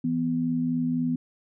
sine tone pair together, 165.1 / 249 Hz, E3 / B3, +3 / +14 cents, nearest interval perfect fifth, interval 711 cents, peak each -29 / -24 dBFS, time 0.04-1.16 s, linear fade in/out 5 ms, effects none

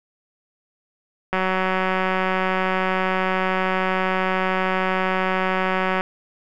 click train, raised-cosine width 0.5 ms, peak -7 dBFS, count 876, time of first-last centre 1.33-6.009 s, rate 187 Hz, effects none

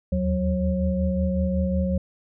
sine tone cluster, 74.9 / 80.3 / 184.9 / 543 Hz, D2 / E2 / F#3 / C#5, +35 / -45 / -1 / -36 cents, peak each -26 / -30 / -23 / -29 dBFS, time 0.12-1.98 s, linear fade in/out 5 ms, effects none

